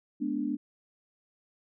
sine chord, G# diminished, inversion none, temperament equal with one note detuned, 211.8 / 246.9 / 293.7 Hz, G#3 / B3 / D4, +34 / 0 / 0 cents, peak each -35 / -33 / -31 dBFS, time 0.2-0.57 s, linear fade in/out 20 ms, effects none

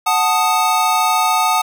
square chord, D# diminished, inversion first, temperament equal, 740 / 880 / 1244.5 Hz, F#5 / A5 / D#6, 0 / 0 / 0 cents, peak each -19 / -18 / -18 dBFS, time 0.06-1.62 s, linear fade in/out 10 ms, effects none

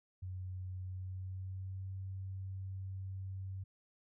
sine tone with pitch glide, 92.5 to 95.38 Hz, F#2 to G2, 0 to -47 cents, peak -40 dBFS, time 0.22-3.64 s, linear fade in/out 10 ms, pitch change +53 cents, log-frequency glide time 0.82-1.91 s, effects none

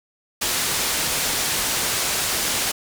white low-pass noise, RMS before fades -23 dBFS, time 0.41-2.72 s, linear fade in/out 10 ms, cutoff 9900 Hz, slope 12 dB/octave, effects none

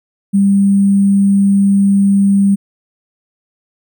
sine tone with sample-and-hold, 198 Hz, G3, 18 cents sharp, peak -7 dBFS, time 0.33-2.56 s, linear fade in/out 20 ms, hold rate 8820 Hz, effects none

